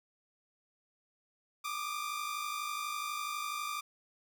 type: tone pair together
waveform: sawtooth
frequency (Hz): 1174.7 / 1226.8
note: D6 / D#6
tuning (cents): 0 / -25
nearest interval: minor second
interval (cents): 75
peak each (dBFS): -34 / -36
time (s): 1.64-3.81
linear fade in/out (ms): 10
effects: 11-bit